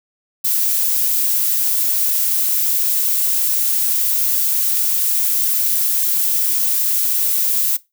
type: noise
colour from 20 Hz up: violet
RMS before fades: -17 dBFS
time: 0.44-7.77 s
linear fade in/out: 10 ms
effects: noise-tail reverb RT60 0.2 s tail -19 dB re dry